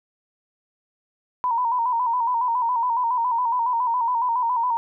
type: tone with vibrato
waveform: sine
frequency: 961 Hz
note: B5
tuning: 48 cents flat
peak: -19 dBFS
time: 1.44-4.77 s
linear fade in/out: 0 ms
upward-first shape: square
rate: 7.2 Hz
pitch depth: 66 cents each way
effects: none